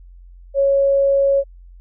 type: tone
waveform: sine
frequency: 553 Hz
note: C#5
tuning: 4 cents flat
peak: -12 dBFS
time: 0.54-1.44 s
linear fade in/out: 50 ms
effects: added 44 Hz sine -39 dBFS peak until 1.8 s